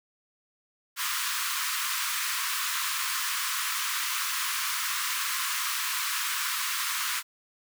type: high-pass noise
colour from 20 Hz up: pink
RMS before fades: -30 dBFS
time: 0.96-7.23 s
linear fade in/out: 50 ms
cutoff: 1000 Hz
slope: 96 dB/octave
effects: none